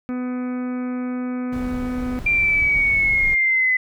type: harmonic tone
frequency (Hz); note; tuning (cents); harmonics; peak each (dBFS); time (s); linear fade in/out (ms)
250.1; B3; +22; 1 / 2 / 3 / 4 / 5 / 6 / 7 / 8 / 9 / 10; -23 / -35 / -42 / -47 / -40 / -45 / -50 / -53 / -46 / -55; 0.09-2.19; 0
type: noise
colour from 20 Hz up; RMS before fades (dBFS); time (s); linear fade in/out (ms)
brown; -31; 1.52-3.35; 10
type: linear sweep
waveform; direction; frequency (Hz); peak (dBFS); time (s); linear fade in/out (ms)
sine; down; 2378 to 2013; -15; 2.26-3.77; 5
effects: none